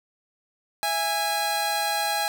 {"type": "tone cluster", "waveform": "sawtooth", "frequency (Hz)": [661, 824, 4080], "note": ["E5", "G#5", "C8"], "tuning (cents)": [5, -14, -44], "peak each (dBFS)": [-28, -21, -28], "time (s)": [0.83, 2.28], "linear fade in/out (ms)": 0, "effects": []}